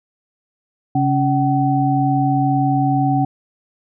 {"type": "tone cluster", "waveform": "sine", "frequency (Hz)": [136.8, 278.9, 758], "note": ["C#3", "C#4", "F#5"], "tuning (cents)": [-23, 11, 42], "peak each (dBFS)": -18, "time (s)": [0.95, 3.25], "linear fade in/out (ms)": 5, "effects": []}